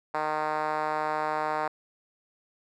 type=tone with band-pass filter; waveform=5% pulse; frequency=153.7 Hz; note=D#3; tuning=21 cents flat; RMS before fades=-29 dBFS; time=0.14-1.68 s; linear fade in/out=5 ms; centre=820 Hz; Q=1.5; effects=none